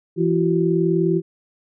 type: tone cluster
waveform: sine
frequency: 167.1 / 339.2 / 378.9 Hz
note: E3 / E4 / F#4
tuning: +24 / +50 / +41 cents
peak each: -20 dBFS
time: 0.16-1.22 s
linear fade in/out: 50 ms
effects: none